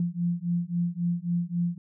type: beating tone pair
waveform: sine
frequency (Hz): 171.4 / 175.1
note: F3 / F3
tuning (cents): -32 / +5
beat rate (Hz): 3.7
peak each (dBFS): -28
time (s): 0-1.78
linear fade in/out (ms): 2
effects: none